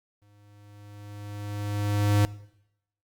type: tone with exponential growth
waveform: square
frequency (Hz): 103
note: G#2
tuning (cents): -14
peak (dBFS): -19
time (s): 0.22-2.25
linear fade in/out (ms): 0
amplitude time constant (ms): 440
effects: noise-tail reverb RT60 0.8 s tail -20 dB re dry + Opus 48 kbps